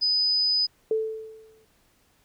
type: tone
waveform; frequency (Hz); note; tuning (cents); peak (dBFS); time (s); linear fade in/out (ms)
sine; 4995; D#8; +6; -20; 0.01-0.67; 20
type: tone with exponential decay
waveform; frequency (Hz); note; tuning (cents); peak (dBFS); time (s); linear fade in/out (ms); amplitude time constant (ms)
sine; 440; A4; 0; -19; 0.91-1.65; 2; 160
effects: pink hiss -64 dBFS RMS until 2.24 s